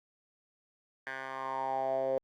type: tone with band-pass filter sweep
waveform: 10% pulse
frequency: 133.1 Hz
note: C3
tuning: 30 cents sharp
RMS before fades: -34 dBFS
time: 1.07-2.18 s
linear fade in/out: 0 ms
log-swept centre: 1600 to 520 Hz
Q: 5.8
effects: Opus 48 kbps